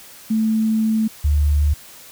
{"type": "tone pair in turn", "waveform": "sine", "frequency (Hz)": [220, 73.57], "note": ["A3", "D2"], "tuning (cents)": [0, 4], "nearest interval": "octave + perfect fifth", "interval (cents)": 1896, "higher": "first", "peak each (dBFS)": [-15, -13], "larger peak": "second", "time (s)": [[0.3, 1.08], [1.24, 1.74]], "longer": "first", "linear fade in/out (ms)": 10, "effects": ["white hiss -42 dBFS RMS until 2.11 s"]}